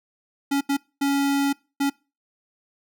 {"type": "tone bursts at uneven times", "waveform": "square", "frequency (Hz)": 279.5, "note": "C#4", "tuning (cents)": 14, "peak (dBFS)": -20, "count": 4, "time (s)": [[0.51, 0.61], [0.69, 0.77], [1.01, 1.53], [1.8, 1.9]], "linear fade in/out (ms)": 10, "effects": ["noise-tail reverb RT60 0.3 s tail -24 dB re dry"]}